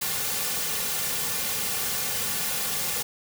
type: noise with comb filter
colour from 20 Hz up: white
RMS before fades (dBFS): -28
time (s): 0.01-3.03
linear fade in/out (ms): 10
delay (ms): 3.1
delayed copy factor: -0.7
effects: none